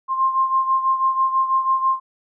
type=beating tone pair; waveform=sine; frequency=1056 / 1062.1 Hz; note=C6 / C6; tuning=+16 / +26 cents; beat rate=6.1 Hz; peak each=-17 / -23 dBFS; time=0.08-2 s; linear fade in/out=50 ms; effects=none